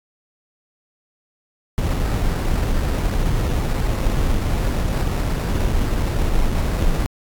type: noise with sample-and-hold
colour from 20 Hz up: brown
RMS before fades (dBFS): -19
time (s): 1.78-7.06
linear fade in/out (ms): 0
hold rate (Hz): 3150
effects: AAC 64 kbps